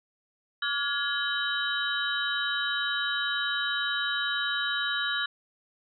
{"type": "tone cluster", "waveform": "sine", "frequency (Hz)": [1150, 1421, 1681, 3061, 3835], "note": ["D6", "F6", "G#6", "G7", "A#7"], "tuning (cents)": [-37, 30, 20, -42, 48], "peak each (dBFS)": [-37, -31, -32, -35, -32], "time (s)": [0.62, 5.26], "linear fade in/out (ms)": 5, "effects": []}